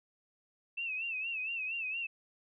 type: tone with vibrato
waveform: sine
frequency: 2637 Hz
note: E7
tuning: in tune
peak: -34 dBFS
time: 0.77-2.07 s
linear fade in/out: 10 ms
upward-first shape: sine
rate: 4.3 Hz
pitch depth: 94 cents each way
effects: none